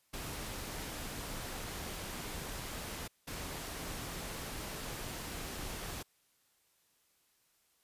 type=noise bursts at uneven times; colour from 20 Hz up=pink; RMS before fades=-42 dBFS; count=2; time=0.13-3.08 / 3.27-6.03 s; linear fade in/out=10 ms; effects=white hiss -73 dBFS RMS until 7.83 s + resampled to 32000 Hz